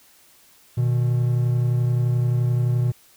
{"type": "tone pair together", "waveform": "triangle", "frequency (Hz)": [121.44, 153], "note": ["B2", "D#3"], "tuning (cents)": [-29, -29], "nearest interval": "major third", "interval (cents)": 400, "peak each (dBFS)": [-16, -25], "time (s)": [0.77, 2.92], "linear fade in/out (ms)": 10, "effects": ["white hiss -54 dBFS RMS until 3.16 s"]}